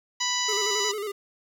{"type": "harmonic tone", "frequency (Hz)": 987.8, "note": "B5", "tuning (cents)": 0, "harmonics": [1, 2, 3, 4, 5, 6, 7], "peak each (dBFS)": [-32, -32, -32, -32, -32, -32, -32], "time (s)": [0.2, 0.92], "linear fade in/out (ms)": 10}
{"type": "tone with vibrato", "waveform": "square", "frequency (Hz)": 415.3, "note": "G#4", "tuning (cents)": 0, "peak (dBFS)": -30, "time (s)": [0.48, 1.12], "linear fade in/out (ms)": 10, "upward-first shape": "square", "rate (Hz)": 11, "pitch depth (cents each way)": 61}
{"effects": ["9-bit"]}